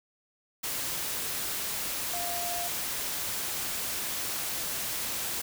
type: tone in noise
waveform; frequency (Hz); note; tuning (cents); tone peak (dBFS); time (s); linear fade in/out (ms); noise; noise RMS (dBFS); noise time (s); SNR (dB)
sine; 698.5; F5; 0; -35; 2.13-2.68; 10; white; -33; 0.63-5.42; -5
effects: none